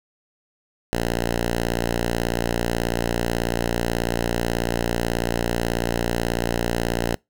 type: tone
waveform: 5% pulse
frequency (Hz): 58.27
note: A#1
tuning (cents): 0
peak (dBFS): -10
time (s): 0.93-7.15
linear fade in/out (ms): 0
effects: noise-tail reverb RT60 0.2 s tail -26 dB re dry